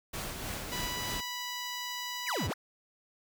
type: noise with tremolo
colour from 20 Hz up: pink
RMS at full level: -37 dBFS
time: 0.13-1.21 s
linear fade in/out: 10 ms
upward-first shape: sine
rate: 3.3 Hz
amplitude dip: 35%
type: tone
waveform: 10% pulse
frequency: 984 Hz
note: B5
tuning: 7 cents flat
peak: -27 dBFS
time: 0.71-2.48 s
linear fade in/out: 20 ms
type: exponential two-way sweep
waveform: square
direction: down then up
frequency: 2796 to 75.1 to 2190 Hz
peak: -32 dBFS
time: 2.26-2.54 s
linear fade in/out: 20 ms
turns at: 2.48 s
effects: none